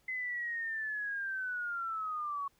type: linear sweep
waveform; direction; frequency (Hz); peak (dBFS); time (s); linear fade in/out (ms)
sine; down; 2047 to 1108.7; -34; 0.08-2.48; 5
effects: pink hiss -71 dBFS RMS until 2.59 s